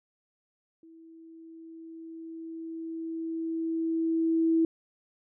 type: tone with level ramp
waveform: sine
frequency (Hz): 326.7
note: E4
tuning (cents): -15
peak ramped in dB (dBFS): -50 to -20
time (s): 0.83-4.65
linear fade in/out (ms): 2
effects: none